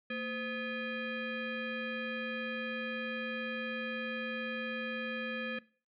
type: tone with frequency modulation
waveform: sine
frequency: 970 Hz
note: B5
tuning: 31 cents flat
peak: -34 dBFS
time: 0.1-5.59 s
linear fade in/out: 5 ms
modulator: 743 Hz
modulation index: 2.4
effects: noise-tail reverb RT60 0.4 s tail -20 dB re dry